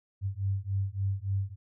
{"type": "beating tone pair", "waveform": "sine", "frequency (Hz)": [96.2, 99.7], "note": ["G2", "G2"], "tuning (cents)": [-32, 30], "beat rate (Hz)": 3.5, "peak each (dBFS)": -31, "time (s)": [0.21, 1.56], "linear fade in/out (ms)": 50, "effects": []}